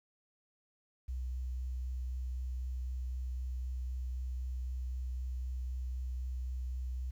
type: tone with vibrato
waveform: sine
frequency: 63 Hz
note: B1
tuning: 35 cents sharp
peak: -35 dBFS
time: 1.08-7.11 s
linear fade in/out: 10 ms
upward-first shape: triangle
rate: 3.9 Hz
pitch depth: 16 cents each way
effects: 11-bit